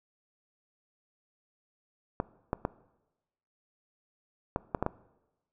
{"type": "clicks", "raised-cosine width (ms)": 1, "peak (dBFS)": -14, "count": 7, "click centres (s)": [2.201, 2.531, 2.651, 4.561, 4.748, 4.826, 4.864], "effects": ["noise-tail reverb RT60 1.0 s tail -20 dB re dry"]}